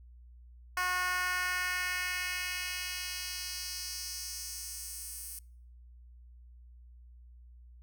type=tone with high-pass filter sweep; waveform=10% pulse; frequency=363.2 Hz; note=F#4; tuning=32 cents flat; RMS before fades=-36 dBFS; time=0.77-5.39 s; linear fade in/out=2 ms; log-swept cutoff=1100 to 9800 Hz; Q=1.5; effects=noise-tail reverb RT60 0.6 s tail -26 dB re dry + added 60 Hz sine -51 dBFS peak until 7.82 s